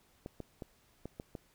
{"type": "clicks", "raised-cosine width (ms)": 2, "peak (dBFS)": -28, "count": 6, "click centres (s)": [0.261, 0.403, 0.622, 1.056, 1.199, 1.352], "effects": ["pink hiss -68 dBFS RMS until 1.54 s"]}